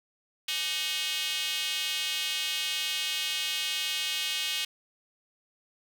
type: tone with high-pass filter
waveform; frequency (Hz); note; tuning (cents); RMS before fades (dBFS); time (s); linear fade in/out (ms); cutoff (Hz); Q
square; 169.5; E3; +49; -31; 0.48-4.65; 5; 3000; 2.8
effects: none